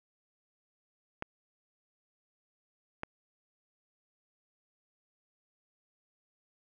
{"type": "clicks", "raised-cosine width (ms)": 0.5, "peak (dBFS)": -20, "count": 2, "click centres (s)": [1.224, 3.034], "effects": []}